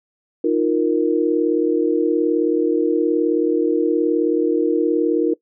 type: chord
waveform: sine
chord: Eb suspended second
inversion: none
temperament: just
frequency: 311.1 / 350 / 466.7 Hz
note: Eb4 / F4 / Bb4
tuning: 0 / +4 / +2 cents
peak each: -19 dBFS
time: 0.44-5.34 s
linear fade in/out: 5 ms
effects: noise-tail reverb RT60 0.1 s tail -20 dB re dry